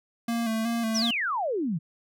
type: tone with vibrato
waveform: square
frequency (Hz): 227.6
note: A#3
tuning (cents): -41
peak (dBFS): -26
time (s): 0.28-1.11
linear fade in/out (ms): 5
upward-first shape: square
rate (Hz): 2.7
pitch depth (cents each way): 39
type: exponential sweep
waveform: sine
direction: down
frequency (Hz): 6272 to 146.5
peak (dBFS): -25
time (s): 0.94-1.79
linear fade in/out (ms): 20
effects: none